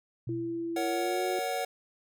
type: tone with exponential decay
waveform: sine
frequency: 123.5 Hz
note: B2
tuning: in tune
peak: -32 dBFS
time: 0.27-0.92 s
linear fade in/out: 5 ms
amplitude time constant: 140 ms
type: tone with pitch glide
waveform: sine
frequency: 335 to 365.3 Hz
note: E4 to F#4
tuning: +28 to -22 cents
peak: -31 dBFS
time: 0.29-1.39 s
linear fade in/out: 2 ms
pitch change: +150 cents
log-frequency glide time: 0.87-1.23 s
type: chord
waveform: square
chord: F# major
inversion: first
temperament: equal with one note detuned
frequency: 466.2 / 560.5 / 740 Hz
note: A#4 / C#5 / F#5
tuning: 0 / +19 / 0 cents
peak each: -37 / -36 / -33 dBFS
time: 0.76-1.65 s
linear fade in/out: 5 ms
effects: none